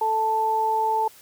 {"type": "tone pair together", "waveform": "sine", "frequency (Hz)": [440.3, 880], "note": ["A4", "A5"], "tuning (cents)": [1, 0], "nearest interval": "octave", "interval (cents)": 1199, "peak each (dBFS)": [-28, -20], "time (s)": [0.01, 1.08], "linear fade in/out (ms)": 5, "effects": ["white hiss -50 dBFS RMS until 1.21 s"]}